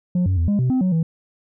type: tone with pitch steps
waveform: sine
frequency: 178.9 / 93.3 / 83.5 / 204.2 / 127.1 / 257.6 / 184.9 / 163.1 Hz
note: F3 / F#2 / E2 / G#3 / C3 / C4 / F#3 / E3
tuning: +42 / +15 / +23 / -29 / -50 / -27 / -1 / -18 cents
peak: -13 dBFS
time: 0.15-1.03 s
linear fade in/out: 5 ms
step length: 110 ms
effects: tanh soft clip ceiling -15 dBFS